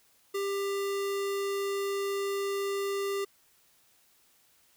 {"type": "tone", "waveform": "square", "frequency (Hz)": 397, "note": "G4", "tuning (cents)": 22, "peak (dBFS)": -30, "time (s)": [0.34, 3.25], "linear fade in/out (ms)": 10, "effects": ["white hiss -65 dBFS RMS until 4.76 s"]}